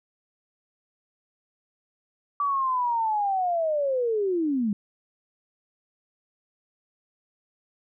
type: linear sweep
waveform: sine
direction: down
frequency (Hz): 1158 to 196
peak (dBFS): -22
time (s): 2.4-4.73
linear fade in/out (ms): 2
effects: none